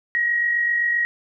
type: tone pair together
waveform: sine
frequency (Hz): 1895 / 1942.7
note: A#6 / B6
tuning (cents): +28 / -29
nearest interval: unison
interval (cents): 43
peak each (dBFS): -18 / -30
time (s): 0.15-1.05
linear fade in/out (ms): 0
effects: none